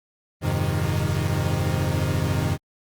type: chord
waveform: 40% pulse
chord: F minor seventh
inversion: none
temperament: equal with one note detuned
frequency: 87.31 / 101.51 / 130.81 / 155.56 Hz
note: F2 / Ab2 / C3 / Eb3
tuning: 0 / -39 / 0 / 0 cents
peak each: -26 dBFS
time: 0.41-2.58 s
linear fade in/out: 50 ms
effects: Opus 32 kbps